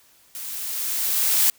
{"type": "noise with level ramp", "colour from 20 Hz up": "blue", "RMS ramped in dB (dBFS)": [-34, -17], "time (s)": [0.35, 1.5], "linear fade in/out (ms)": 0, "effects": ["white hiss -56 dBFS RMS until 1.58 s"]}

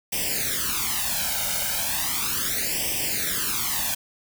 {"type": "noise with flanger", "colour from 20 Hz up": "white", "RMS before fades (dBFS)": -26, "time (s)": [0.12, 3.95], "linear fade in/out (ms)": 10, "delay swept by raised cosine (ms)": [0.36, 1.36], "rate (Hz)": 0.36, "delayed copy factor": 0.95, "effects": []}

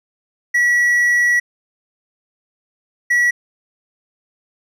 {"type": "tone bursts at uneven times", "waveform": "triangle", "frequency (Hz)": 1935, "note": "B6", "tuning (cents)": -36, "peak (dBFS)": -10, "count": 2, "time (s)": [[0.54, 1.4], [3.1, 3.31]], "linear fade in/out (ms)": 10, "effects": []}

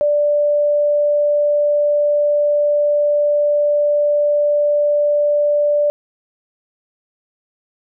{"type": "tone", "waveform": "sine", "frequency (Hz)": 587.3, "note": "D5", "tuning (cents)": 0, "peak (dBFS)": -12, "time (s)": [0.01, 5.9], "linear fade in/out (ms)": 0, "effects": []}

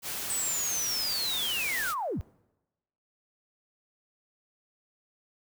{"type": "noise", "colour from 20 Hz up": "white", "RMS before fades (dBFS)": -35, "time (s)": [0.02, 1.95], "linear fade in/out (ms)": 50}
{"type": "linear sweep", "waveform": "sine", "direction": "down", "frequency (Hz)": [8160, 35.4], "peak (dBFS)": -29, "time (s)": [0.3, 2.21], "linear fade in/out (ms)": 0}
{"effects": ["noise-tail reverb RT60 1.0 s tail -25 dB re dry"]}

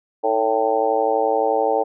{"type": "harmonic tone with a mistuned harmonic", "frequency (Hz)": 111.7, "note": "A2", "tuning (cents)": 27, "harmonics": [3, 4, 5, 6, 7, 8], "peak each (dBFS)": [-30, -21, -22, -27, -21, -27], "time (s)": [0.23, 1.84], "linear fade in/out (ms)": 20, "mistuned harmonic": 3, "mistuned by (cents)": -97, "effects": []}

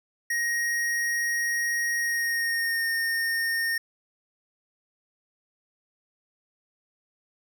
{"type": "tone with pitch glide", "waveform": "square", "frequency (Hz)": [1878, 1835.1], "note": ["A#6", "A#6"], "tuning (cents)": [12, -28], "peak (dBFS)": -25, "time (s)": [0.3, 3.78], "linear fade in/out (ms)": 5, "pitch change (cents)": -40, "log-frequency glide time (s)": [1.98, 2.88], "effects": []}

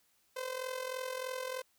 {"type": "tone with amplitude modulation", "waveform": "sawtooth", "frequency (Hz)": 514, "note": "C5", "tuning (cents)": -31, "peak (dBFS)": -30, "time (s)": [0.36, 1.62], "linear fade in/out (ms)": 10, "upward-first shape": "sine", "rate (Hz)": 43.2, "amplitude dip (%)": 70, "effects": ["white hiss -72 dBFS RMS until 1.78 s"]}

